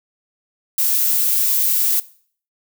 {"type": "noise", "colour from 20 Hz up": "violet", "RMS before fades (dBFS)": -17, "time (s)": [0.78, 2], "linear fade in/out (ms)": 5, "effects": ["noise-tail reverb RT60 0.5 s tail -19 dB re dry"]}